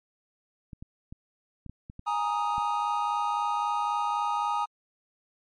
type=clicks; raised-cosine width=5 ms; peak=-29 dBFS; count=8; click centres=0.732 / 0.825 / 1.125 / 1.663 / 1.696 / 1.899 / 1.994 / 2.581 s
type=chord; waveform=triangle; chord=Ab suspended second; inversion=none; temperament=just; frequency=830.6 / 934.4 / 1245.9 Hz; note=Ab5 / Bb5 / Eb6; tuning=0 / +4 / +2 cents; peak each=-28 dBFS; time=2.06-4.66 s; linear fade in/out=20 ms
effects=MP3 48 kbps